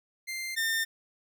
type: tone pair in turn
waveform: sawtooth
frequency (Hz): 2093 / 1809.6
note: C7 / A6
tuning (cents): 0 / +48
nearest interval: minor third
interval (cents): 252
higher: first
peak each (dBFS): -30 / -23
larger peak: second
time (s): 0.27-0.56 / 0.56-0.85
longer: neither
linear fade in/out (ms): 20
effects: none